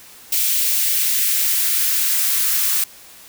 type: noise with high-pass filter sweep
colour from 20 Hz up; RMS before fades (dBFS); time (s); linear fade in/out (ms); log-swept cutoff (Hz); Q
blue; -18; 0.32-2.84; 5; 2500 to 1200; 1.2
effects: white hiss -43 dBFS RMS until 3.28 s